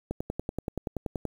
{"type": "click train", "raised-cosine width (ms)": 2, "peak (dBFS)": -17, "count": 13, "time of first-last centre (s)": [0.11, 1.253], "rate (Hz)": 10.5, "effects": ["8-bit"]}